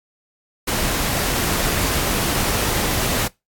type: noise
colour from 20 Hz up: pink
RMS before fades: -21 dBFS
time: 0.67-3.28 s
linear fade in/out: 10 ms
effects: noise-tail reverb RT60 0.2 s tail -22 dB re dry + AAC 64 kbps